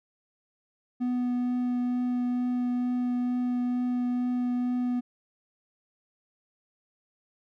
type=tone with vibrato; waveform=triangle; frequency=246.9 Hz; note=B3; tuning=in tune; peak=-23 dBFS; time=1-5.01 s; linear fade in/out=20 ms; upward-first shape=triangle; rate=2.2 Hz; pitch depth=9 cents each way; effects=none